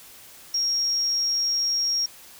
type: tone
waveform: sine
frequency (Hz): 5588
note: F8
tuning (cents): 0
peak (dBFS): -21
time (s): 0.54-2.06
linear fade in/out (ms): 5
effects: white hiss -47 dBFS RMS until 2.39 s